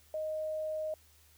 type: tone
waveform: sine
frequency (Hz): 622.3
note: D#5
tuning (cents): 0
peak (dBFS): -33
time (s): 0.14-0.94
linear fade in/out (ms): 2
effects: added 77 Hz sine -64 dBFS peak until 1.37 s + white hiss -64 dBFS RMS until 1.37 s